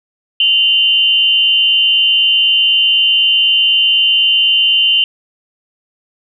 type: tone pair together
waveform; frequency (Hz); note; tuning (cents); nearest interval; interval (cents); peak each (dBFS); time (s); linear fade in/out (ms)
sine; 2804 / 3056; F7 / G7; +6 / -45; minor second; 149; -11; 0.4-5.04; 2
effects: none